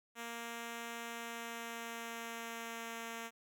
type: tone with pitch glide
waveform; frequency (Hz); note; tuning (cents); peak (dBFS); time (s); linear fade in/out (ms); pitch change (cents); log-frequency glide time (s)
5% pulse; 233.1 to 229.6; A#3 to A#3; 0 to -26; -31; 0.15-3.31; 50; -26; 1.04-2.97
effects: none